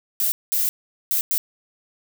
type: noise bursts at uneven times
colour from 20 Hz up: violet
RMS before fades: -21 dBFS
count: 4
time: 0.2-0.32 / 0.52-0.69 / 1.11-1.21 / 1.31-1.38 s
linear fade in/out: 0 ms
effects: none